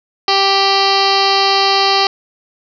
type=tone with frequency modulation; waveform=sine; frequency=1960 Hz; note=B6; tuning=14 cents flat; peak=-10 dBFS; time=0.28-2.07 s; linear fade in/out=2 ms; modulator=392 Hz; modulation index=7.6; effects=none